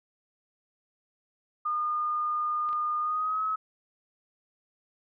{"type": "tone with pitch glide", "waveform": "sine", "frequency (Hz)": [1218, 1283], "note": ["D#6", "E6"], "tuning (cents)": [-37, -47], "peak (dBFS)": -26, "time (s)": [1.65, 3.56], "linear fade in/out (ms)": 10, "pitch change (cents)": 90, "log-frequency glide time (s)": [3, 3.42]}
{"type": "clicks", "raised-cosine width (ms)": 0.3, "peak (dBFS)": -33, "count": 2, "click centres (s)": [2.69, 2.73]}
{"effects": []}